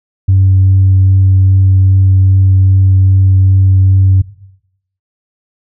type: tone with vibrato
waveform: sine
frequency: 95.3 Hz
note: G2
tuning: 48 cents flat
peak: -3 dBFS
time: 0.28-4.22 s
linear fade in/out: 10 ms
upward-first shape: triangle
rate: 2.5 Hz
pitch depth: 10 cents each way
effects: noise-tail reverb RT60 0.8 s tail -18 dB re dry + tanh soft clip ceiling -1 dBFS